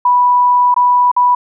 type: tone with dropouts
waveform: sine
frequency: 984 Hz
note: B5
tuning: 7 cents flat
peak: -7 dBFS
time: 0.05-1.35 s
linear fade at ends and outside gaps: 5 ms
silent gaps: 0.743-0.763 / 1.116-1.164 s
effects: none